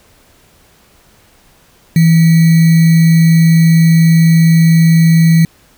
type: tone with sample-and-hold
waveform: sine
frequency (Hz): 164.3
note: E3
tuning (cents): -5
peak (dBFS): -4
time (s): 1.96-5.45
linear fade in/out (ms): 2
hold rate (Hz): 2100
effects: pink hiss -48 dBFS RMS until 5.77 s